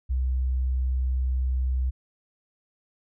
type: tone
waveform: sine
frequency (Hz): 64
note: C2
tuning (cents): -38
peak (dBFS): -22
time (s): 0.09-1.91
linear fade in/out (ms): 20
effects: none